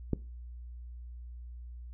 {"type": "click", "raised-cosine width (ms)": 3, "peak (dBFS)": -15, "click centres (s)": 0.133, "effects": ["noise-tail reverb RT60 0.3 s tail -20 dB re dry", "added 60 Hz sine -42 dBFS peak until 1.93 s"]}